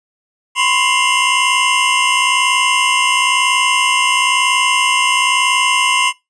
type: tone cluster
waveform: square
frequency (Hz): 1007 / 1068 / 2103 / 2729 / 2924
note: B5 / C6 / C7 / F7 / F#7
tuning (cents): +33 / +35 / +8 / -41 / -21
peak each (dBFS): -19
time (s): 0.55-6.13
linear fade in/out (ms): 50
effects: noise-tail reverb RT60 0.2 s tail -21 dB re dry + resampled to 22050 Hz